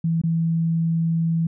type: tone with dropouts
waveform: sine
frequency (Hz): 164.81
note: E3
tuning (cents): 0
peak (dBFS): -18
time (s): 0.04-1.47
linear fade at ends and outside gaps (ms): 5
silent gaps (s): 0.216-0.236
effects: none